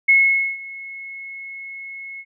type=tone with ADSR envelope; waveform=sine; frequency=2180 Hz; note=C#7; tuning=29 cents flat; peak=-9 dBFS; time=0.08-2.25 s; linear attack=12 ms; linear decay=480 ms; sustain=-22 dB; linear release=54 ms; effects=none